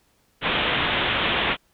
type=low-pass noise; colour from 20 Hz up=white; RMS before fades=-23 dBFS; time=0.41-1.57 s; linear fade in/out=50 ms; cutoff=3600 Hz; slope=96 dB/octave; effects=pink hiss -64 dBFS RMS until 1.73 s